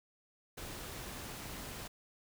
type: noise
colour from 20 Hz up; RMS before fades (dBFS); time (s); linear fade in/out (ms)
pink; -45; 0.57-1.88; 10
effects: none